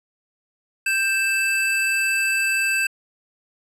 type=tone pair together; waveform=square; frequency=1573.9 / 2637 Hz; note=G6 / E7; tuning=+7 / 0 cents; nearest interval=major sixth; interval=893 cents; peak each=-24 / -21 dBFS; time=0.86-2.87 s; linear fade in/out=5 ms; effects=low-pass 12000 Hz 12 dB/octave